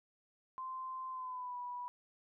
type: tone with pitch glide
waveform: sine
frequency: 1039 to 980.7 Hz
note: C6 to B5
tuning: -12 to -12 cents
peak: -40 dBFS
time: 0.58-1.88 s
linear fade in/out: 0 ms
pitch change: -100 cents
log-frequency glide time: 1.1-1.57 s
effects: none